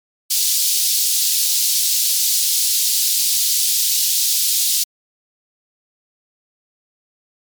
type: high-pass noise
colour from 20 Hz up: pink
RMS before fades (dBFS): -17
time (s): 0.3-4.84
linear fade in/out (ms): 10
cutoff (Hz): 4000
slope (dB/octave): 24
effects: MP3 96 kbps